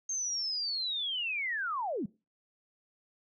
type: linear sweep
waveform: sine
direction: down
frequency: 6430 to 164.81 Hz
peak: -31 dBFS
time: 0.09-2.06 s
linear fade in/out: 5 ms
effects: noise-tail reverb RT60 0.3 s tail -23 dB re dry